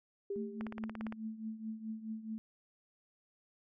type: tone with exponential decay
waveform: sine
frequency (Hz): 399.5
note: G4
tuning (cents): +33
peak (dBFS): -34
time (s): 0.3-0.99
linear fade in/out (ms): 5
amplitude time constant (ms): 150
type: tone with tremolo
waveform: sine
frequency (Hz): 220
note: A3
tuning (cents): 0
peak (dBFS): -36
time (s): 0.36-2.38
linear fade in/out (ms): 0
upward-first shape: triangle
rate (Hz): 4.7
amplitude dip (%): 80
type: click train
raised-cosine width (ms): 0.5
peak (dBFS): -28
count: 10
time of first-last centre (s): 0.61-1.124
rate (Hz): 17.5
effects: none